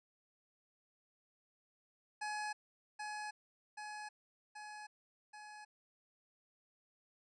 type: tone with echo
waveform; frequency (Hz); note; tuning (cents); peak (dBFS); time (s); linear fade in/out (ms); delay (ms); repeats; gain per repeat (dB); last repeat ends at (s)
25% pulse; 844; G#5; +28; -35; 2.21-2.53; 10; 780; 4; -3; 5.65
effects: resampled to 22050 Hz